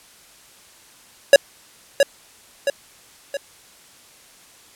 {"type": "tone with echo", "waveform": "square", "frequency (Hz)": 559, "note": "C#5", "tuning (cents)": 14, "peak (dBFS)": -5, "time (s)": [1.33, 1.36], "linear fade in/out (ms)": 2, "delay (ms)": 670, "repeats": 3, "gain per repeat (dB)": -6, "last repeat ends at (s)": 3.37, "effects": ["white hiss -49 dBFS RMS until 4.75 s", "low-pass 11000 Hz 12 dB/octave"]}